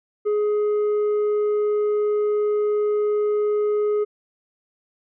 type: tone with tanh clipping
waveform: sine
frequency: 418.6 Hz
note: G#4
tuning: 14 cents sharp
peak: -19 dBFS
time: 0.25-4.05 s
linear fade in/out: 20 ms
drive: 4 dB
effects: none